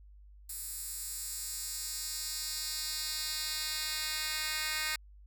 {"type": "tone with high-pass filter sweep", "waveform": "10% pulse", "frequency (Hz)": 309.6, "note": "D#4", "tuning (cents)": -9, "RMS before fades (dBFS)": -37, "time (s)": [0.49, 4.96], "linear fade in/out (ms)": 5, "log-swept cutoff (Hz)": [9800, 2400], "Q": 1.3, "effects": ["added 50 Hz sine -52 dBFS peak until 5.26 s"]}